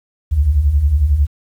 sine beating tone pair, 64 / 75 Hz, C2 / D2, -38 / +37 cents, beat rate 11 Hz, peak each -18 / -11 dBFS, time 0.31-1.27 s, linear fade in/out 20 ms, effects 8-bit

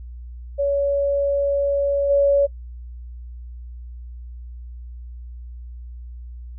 sine tone with level steps, 563 Hz, C#5, 27 cents sharp, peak -17 / -13 dBFS, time 0.58-2.47 s, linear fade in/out 20 ms, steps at 2.09 s, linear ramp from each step 20 ms, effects noise-tail reverb RT60 0.1 s tail -23 dB re dry + added 60 Hz sine -33 dBFS peak until 6.58 s

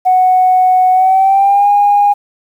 sine tone with pitch glide, 740 to 816.4 Hz, F#5 to G#5, 0 to -30 cents, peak -5 dBFS, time 0.05-2.14 s, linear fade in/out 20 ms, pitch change +170 cents, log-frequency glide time 0.92-1.68 s, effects tanh soft clip ceiling -1 dBFS + 7-bit

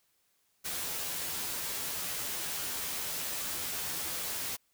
white noise with comb filter, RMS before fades -36 dBFS, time 0.64-4.57 s, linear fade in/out 20 ms, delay 12 ms, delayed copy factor +0.6, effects white hiss -73 dBFS RMS until 4.73 s

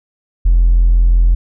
sine tone with hard clipping, 42.73 Hz, F1, 37 cents flat, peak -7 dBFS, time 0.45-1.35 s, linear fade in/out 10 ms, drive 1 dB, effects none

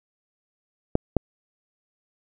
clicks, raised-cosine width 2 ms, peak -5 dBFS, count 2, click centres 0.954 / 1.167 s, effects none

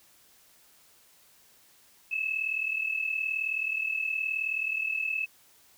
sine tone pair together, 2598 / 2637 Hz, E7 / E7, -26 / 0 cents, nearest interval unison, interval 26 cents, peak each -29 / -33 dBFS, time 2.11-5.26 s, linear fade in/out 10 ms, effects white hiss -60 dBFS RMS until 5.77 s

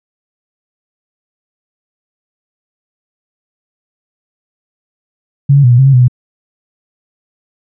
sine tone with pitch steps, 139.7 / 141.4 / 122.9 / 121 / 133.8 / 136.7 / 125.2 / 124.2 Hz, C#3 / C#3 / B2 / B2 / C3 / C#3 / B2 / B2, +14 / +35 / -8 / -35 / +39 / -24 / +24 / +10 cents, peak -3 dBFS, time 5.49-6.082 s, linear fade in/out 10 ms, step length 74 ms, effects none

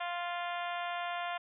harmonic tone, 349.2 Hz, F4, in tune, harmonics 2 / 3 / 4 / 5 / 6 / 7 / 8 / 9 / 10, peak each -37 / -41 / -43 / -45 / -47 / -48 / -49 / -50 / -51 dBFS, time 0-1.38 s, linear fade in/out 10 ms, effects none

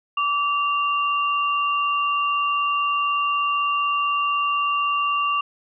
sine tone pair together, 1157.6 / 2778 Hz, D6 / F7, -25 / -10 cents, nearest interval octave + minor third, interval 1515 cents, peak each -20 / -25 dBFS, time 0.17-5.41 s, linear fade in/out 5 ms, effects none

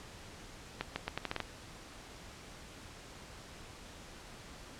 accelerating click train, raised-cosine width 0.3 ms, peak -18 dBFS, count 8, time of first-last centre 0.81-1.403 s, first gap 150 ms, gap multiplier 0.8, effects pink hiss -51 dBFS RMS until 4.79 s + low-pass 8000 Hz 12 dB/octave

